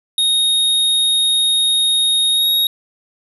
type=tone with pitch glide; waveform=square; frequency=3729 to 3766 Hz; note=A#7 to A#7; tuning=0 to +17 cents; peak=-13 dBFS; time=0.18-2.67 s; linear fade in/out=2 ms; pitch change=+17 cents; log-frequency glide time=2.31-2.47 s; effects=none